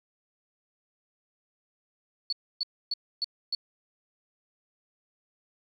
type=tone bursts; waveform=sine; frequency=4435 Hz; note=C#8; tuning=in tune; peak=-26 dBFS; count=5; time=2.3-3.55 s; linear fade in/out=2 ms; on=26 ms; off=280 ms; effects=10-bit